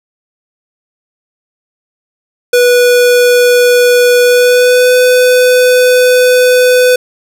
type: tone with pitch glide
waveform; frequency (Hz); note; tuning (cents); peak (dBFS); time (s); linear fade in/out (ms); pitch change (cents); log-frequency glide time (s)
square; 490 to 500.6; B4 to B4; -14 to +23; -5; 2.53-6.96; 5; +37; 4.23-4.95
effects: none